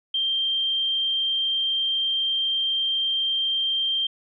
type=tone; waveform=sine; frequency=3166 Hz; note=G7; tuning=17 cents sharp; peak=-21 dBFS; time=0.14-4.07 s; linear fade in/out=5 ms; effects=none

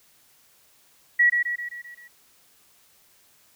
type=tone with echo; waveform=sine; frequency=1927 Hz; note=B6; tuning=43 cents flat; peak=-14 dBFS; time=1.19-1.3 s; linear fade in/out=10 ms; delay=130 ms; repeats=6; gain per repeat=-5 dB; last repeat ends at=2.08 s; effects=white hiss -59 dBFS RMS until 3.55 s

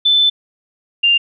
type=tone pair in turn; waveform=sine; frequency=3520 / 2794 Hz; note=A7 / F7; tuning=0 / 0 cents; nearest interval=major third; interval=400 cents; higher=first; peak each=-9 dBFS; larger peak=neither; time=0.05-0.3 / 1.03-1.18 s; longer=first; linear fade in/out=10 ms; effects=none

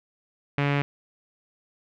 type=tone with low-pass filter; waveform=sawtooth; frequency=142.6 Hz; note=C#3; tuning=49 cents sharp; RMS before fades=-24 dBFS; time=0.58-0.82 s; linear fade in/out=0 ms; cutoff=2400 Hz; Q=2.6; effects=none

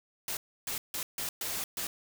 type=noise bursts at uneven times; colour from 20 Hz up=white; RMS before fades=-35 dBFS; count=6; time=0.28-0.37 / 0.67-0.78 / 0.94-1.03 / 1.18-1.29 / 1.41-1.64 / 1.77-1.87 s; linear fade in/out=2 ms; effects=none

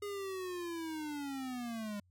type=linear sweep; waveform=square; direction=down; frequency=413.2 to 201.5 Hz; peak=-39 dBFS; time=0.02-2 s; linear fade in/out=5 ms; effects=added 90 Hz sine -66 dBFS peak until 2.1 s

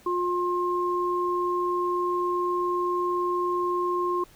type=tone pair together; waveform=sine; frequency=355.4 / 1064 Hz; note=F4 / C6; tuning=+30 / +29 cents; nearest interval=octave + perfect fifth; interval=1899 cents; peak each=-26 dBFS; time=0.06-4.24 s; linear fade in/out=5 ms; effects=pink hiss -55 dBFS RMS until 4.35 s

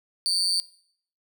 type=tone with amplitude modulation; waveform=35% pulse; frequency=4562 Hz; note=C#8; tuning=49 cents sharp; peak=-17 dBFS; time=0.26-0.6 s; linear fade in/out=0 ms; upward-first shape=sine; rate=181 Hz; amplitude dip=90%; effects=noise-tail reverb RT60 0.6 s tail -19 dB re dry

